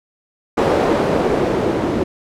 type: noise with low-pass filter sweep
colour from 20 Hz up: blue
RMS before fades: -17 dBFS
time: 0.57-2.04 s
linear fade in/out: 10 ms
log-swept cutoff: 500 to 330 Hz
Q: 1.3
effects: none